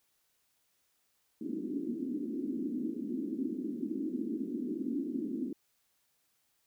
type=band-pass noise; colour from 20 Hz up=pink; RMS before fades=-36 dBFS; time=1.41-5.53 s; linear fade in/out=5 ms; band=230 to 330 Hz; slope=48 dB/octave; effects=white hiss -75 dBFS RMS until 6.66 s